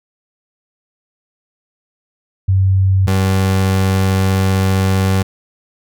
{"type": "tone pair in turn", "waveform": ["sine", "30% pulse"], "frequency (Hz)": [95.5, 95.5], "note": ["G2", "G2"], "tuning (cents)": [-45, -45], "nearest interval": "unison", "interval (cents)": 0, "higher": "neither", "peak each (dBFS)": -9, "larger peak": "neither", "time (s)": [[2.48, 3.07], [3.07, 5.23]], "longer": "second", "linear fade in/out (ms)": 10, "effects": []}